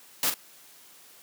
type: noise with echo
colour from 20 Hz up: white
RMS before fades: -25 dBFS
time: 0.23-0.3 s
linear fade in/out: 2 ms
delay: 41 ms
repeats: 1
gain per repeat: -8 dB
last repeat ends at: 0.341 s
effects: white hiss -53 dBFS RMS until 1.22 s + high-pass 150 Hz 12 dB/octave